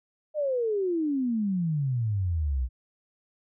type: exponential sweep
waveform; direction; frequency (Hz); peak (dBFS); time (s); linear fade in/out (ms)
sine; down; 622.3 to 59.2; -24; 0.34-2.69; 50
effects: none